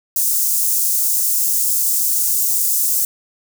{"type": "high-pass noise", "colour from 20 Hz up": "white", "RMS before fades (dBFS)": -17, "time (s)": [0.16, 3.05], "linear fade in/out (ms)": 2, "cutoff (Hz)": 6500, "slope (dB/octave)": 24, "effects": []}